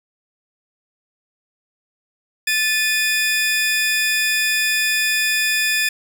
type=tone pair together; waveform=sawtooth; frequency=1750 / 2475 Hz; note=A6 / D#7; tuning=-10 / -10 cents; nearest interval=tritone; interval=600 cents; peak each=-16 dBFS; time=2.47-5.89 s; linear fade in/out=5 ms; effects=none